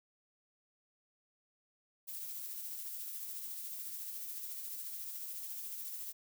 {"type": "noise with tremolo", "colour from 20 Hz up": "violet", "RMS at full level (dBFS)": -42, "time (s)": [2.07, 6.13], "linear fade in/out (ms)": 20, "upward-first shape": "triangle", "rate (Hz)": 14, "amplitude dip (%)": 35, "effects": []}